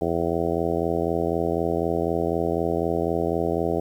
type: harmonic tone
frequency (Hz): 84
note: E2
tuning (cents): +33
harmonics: 1 / 2 / 3 / 4 / 5 / 6 / 7 / 8 / 9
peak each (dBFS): -33 / -31 / -32 / -28 / -27 / -30 / -32 / -30 / -33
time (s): 0.01-3.8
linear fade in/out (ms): 5
effects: 9-bit